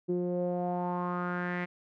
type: tone with low-pass filter sweep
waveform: sawtooth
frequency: 177.5 Hz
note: F3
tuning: 28 cents sharp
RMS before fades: -32 dBFS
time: 0.08-1.66 s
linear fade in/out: 20 ms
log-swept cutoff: 370 to 2100 Hz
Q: 4.7
effects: none